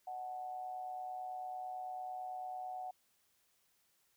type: tone with amplitude modulation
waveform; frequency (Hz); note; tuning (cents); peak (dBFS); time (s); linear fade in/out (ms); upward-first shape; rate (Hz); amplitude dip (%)
sine; 740; F#5; 0; -38; 0.07-2.91; 5; sine; 129; 55
effects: white hiss -75 dBFS RMS until 4.16 s